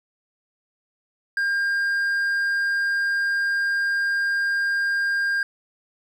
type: tone with hard clipping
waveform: sine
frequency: 1605 Hz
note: G6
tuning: 40 cents sharp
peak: -21 dBFS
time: 1.37-5.43 s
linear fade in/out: 2 ms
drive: 3 dB
effects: none